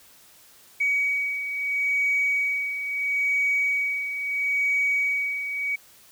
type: beating tone pair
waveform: sine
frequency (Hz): 2261 / 2261.75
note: C#7 / C#7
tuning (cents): +34 / +34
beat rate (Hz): 0.75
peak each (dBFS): -29 / -22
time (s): 0.8-5.76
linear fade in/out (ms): 10
effects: tanh soft clip ceiling -15 dBFS + white hiss -53 dBFS RMS until 6.11 s